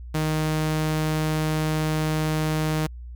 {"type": "tone", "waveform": "sawtooth", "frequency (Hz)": 155.56, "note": "D#3", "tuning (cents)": 0, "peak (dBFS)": -18, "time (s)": [0.14, 2.87], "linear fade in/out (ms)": 10, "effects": ["added 60 Hz sine -35 dBFS peak until 3.15 s"]}